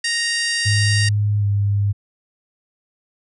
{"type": "harmonic tone", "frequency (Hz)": 932.3, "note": "A#5", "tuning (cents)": 0, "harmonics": [2, 3, 4, 5, 6, 7, 8, 9, 10], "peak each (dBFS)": [-22, -28, -32, -24, -28, -35, -35, -33, -32], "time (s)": [0.04, 1.09], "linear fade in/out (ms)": 5}
{"type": "tone with pitch glide", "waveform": "sine", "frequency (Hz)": [103.83, 101.28], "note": ["G#2", "G#2"], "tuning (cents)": [0, -43], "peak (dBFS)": -15, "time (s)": [0.65, 1.93], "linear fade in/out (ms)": 20, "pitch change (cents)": -43, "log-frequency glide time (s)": [1.39, 1.45]}
{"effects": []}